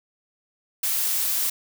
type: noise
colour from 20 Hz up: blue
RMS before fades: -24 dBFS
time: 0.83-1.5 s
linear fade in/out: 5 ms
effects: none